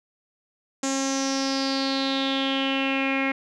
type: tone with low-pass filter sweep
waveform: sawtooth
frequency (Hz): 270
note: C#4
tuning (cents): -45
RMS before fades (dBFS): -25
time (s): 0.83-3.32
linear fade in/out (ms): 5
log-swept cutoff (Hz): 7100 to 2200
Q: 6.3
effects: none